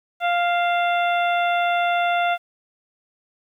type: harmonic tone with a mistuned harmonic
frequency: 698.5 Hz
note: F5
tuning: in tune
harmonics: 1 / 2 / 3 / 4 / 5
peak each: -19 / -25 / -29 / -31 / -33 dBFS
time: 0.2-2.38 s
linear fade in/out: 50 ms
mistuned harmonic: 4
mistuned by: -44 cents
effects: 9-bit